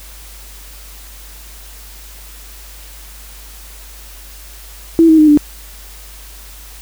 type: tone with pitch steps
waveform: sine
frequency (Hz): 329.6 / 317.8 / 306.5 / 295.5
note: E4 / D#4 / D#4 / D4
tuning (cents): 0 / +37 / -26 / +11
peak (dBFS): -4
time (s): 4.99-5.374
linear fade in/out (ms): 0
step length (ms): 96
effects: added 50 Hz sine -35 dBFS peak until 6.81 s + white hiss -38 dBFS RMS until 6.81 s